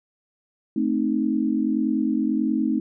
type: chord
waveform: sine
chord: A diminished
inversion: none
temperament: equal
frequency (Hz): 220 / 261.6 / 311.1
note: A3 / C4 / Eb4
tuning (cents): 0 / 0 / 0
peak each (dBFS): -24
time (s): 0.76-2.8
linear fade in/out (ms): 5
effects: none